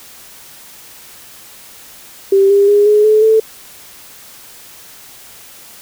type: tone with pitch steps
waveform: sine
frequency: 391.4 / 400.8 / 410.4 / 420.2 / 430.3 / 440.6 Hz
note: G4 / G4 / G#4 / G#4 / A4 / A4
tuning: -3 / +38 / -21 / +20 / -39 / +2 cents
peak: -6 dBFS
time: 2.32-3.4 s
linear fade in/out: 5 ms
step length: 180 ms
effects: white hiss -38 dBFS RMS until 5.81 s